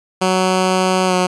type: tone with pitch glide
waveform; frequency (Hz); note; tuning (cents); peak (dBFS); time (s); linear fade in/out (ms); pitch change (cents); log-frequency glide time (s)
10% pulse; 186 to 182.28; F#3 to F#3; +9 to -26; -5; 0.21-1.27; 10; -35; 1.06-1.14
effects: resampled to 22050 Hz